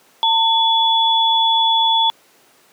sine tone pair together, 902 / 3415 Hz, A5 / G#7, +43 / +48 cents, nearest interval octave + major seventh, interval 2305 cents, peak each -15 dBFS, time 0.23-2.1 s, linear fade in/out 0 ms, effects pink hiss -52 dBFS RMS until 2.72 s + high-pass 300 Hz 12 dB/octave

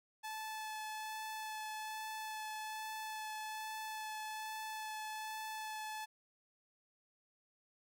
sawtooth tone with vibrato, 867 Hz, A5, 26 cents flat, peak -38 dBFS, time 0.23-6.06 s, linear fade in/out 20 ms, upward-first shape sine, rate 1.2 Hz, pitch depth 9 cents each way, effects none

